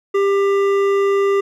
sine tone with hard clipping, 396.8 Hz, G4, 21 cents sharp, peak -15 dBFS, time 0.14-1.41 s, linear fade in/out 10 ms, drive 11 dB, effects none

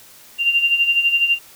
sine tone with tremolo, 2781 Hz, F7, 8 cents flat, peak -11 dBFS, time 0.38-1.39 s, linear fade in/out 50 ms, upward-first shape sine, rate 12 Hz, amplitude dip 65%, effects white hiss -45 dBFS RMS until 1.55 s

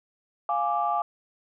sine chord, D diminished, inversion first, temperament equal, 698.5 / 830.6 / 1174.7 Hz, F5 / Ab5 / D6, 0 / 0 / 0 cents, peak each -27 dBFS, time 0.49-1.02 s, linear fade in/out 2 ms, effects tanh soft clip ceiling -13 dBFS

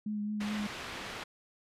sine tone with vibrato, 209.5 Hz, G#3, 15 cents sharp, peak -32 dBFS, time 0.06-0.67 s, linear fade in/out 5 ms, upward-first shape triangle, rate 4.7 Hz, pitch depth 26 cents each way
white low-pass noise, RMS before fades -42 dBFS, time 0.4-1.24 s, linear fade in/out 10 ms, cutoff 2800 Hz, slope 12 dB/octave
effects resampled to 32000 Hz

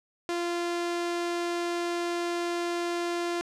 sawtooth tone, 345.7 Hz, F4, 18 cents flat, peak -24 dBFS, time 0.29-3.41 s, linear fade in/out 0 ms, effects low-pass 8000 Hz 12 dB/octave

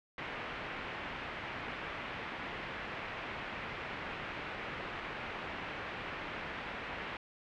white low-pass noise, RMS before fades -42 dBFS, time 0.18-7.17 s, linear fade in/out 2 ms, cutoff 2500 Hz, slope 24 dB/octave, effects none

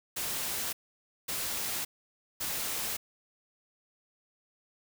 white noise bursts, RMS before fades -34 dBFS, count 3, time 0.16-2.97 s, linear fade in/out 10 ms, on 570 ms, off 550 ms, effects none

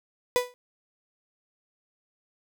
35% pulse tone with exponential decay, 493.9 Hz, B4, in tune, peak -15 dBFS, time 0.36-0.54 s, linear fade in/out 0 ms, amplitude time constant 38 ms, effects none

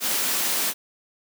white high-pass noise, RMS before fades -24 dBFS, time 0-0.74 s, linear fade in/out 50 ms, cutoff 170 Hz, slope 48 dB/octave, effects none

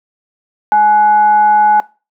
sine tone with frequency modulation, 844 Hz, G#5, 28 cents sharp, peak -6 dBFS, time 0.72-1.8 s, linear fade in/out 0 ms, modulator 635 Hz, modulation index 0.4, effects noise-tail reverb RT60 0.3 s tail -20 dB re dry + high-pass 400 Hz 12 dB/octave

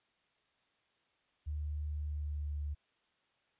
sine tone with pitch glide, 74.7 to 73.29 Hz, D2 to D2, +30 to -3 cents, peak -35 dBFS, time 1.46-2.75 s, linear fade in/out 20 ms, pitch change -33 cents, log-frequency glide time 1.96-2.6 s, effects white hiss -75 dBFS RMS until 3.59 s + resampled to 8000 Hz

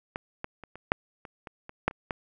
clicks, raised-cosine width 0.5 ms, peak -17 / -18 / -28 / -28 / -6 / -27 / -25 / -26 / -8 / -29 / -15 dBFS, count 11, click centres 0.159 / 0.444 / 0.637 / 0.756 / 0.919 / 1.252 / 1.472 / 1.694 / 1.88 / 1.911 / 2.108 s, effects none

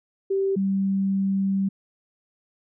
sine tone pair in turn, 389.1 / 194.55 Hz, G4 / G3, -13 / -13 cents, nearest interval octave, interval 1200 cents, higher first, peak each -20 dBFS, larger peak neither, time 0.3-0.56 / 0.56-1.69 s, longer second, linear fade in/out 10 ms, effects none

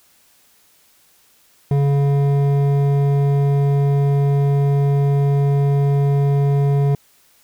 triangle tone with hard clipping, 140.9 Hz, C#3, 29 cents sharp, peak -15 dBFS, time 1.71-6.95 s, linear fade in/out 2 ms, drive 14 dB, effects white hiss -55 dBFS RMS until 7.43 s

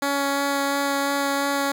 10% pulse tone with vibrato, 280 Hz, C#4, 18 cents sharp, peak -13 dBFS, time 0.02-1.72 s, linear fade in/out 5 ms, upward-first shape sine, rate 2.9 Hz, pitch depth 8 cents each way, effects none

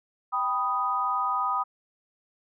sine chord, G augmented, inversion none, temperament equal, 784 / 987.8 / 1244.5 Hz, G5 / B5 / D#6, 0 / 0 / 0 cents, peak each -32 / -29 / -26 dBFS, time 0.32-1.64 s, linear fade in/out 20 ms, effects none

